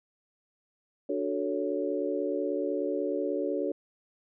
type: chord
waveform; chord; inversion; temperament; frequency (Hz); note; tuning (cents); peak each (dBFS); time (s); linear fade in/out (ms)
sine; D major seventh; none; equal with one note detuned; 293.7 / 370 / 440 / 558.9; D4 / F#4 / A4 / C#5; 0 / 0 / 0 / +14; -33; 1.09-3.72; 5
effects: none